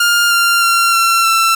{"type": "tone with pitch steps", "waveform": "sawtooth", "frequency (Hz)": [1407, 1390, 1373.3, 1356.7, 1340.4], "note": ["F6", "F6", "F6", "E6", "E6"], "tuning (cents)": [12, -9, -30, 49, 29], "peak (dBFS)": -6, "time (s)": [0, 1.55], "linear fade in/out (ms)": 5, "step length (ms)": 310, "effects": []}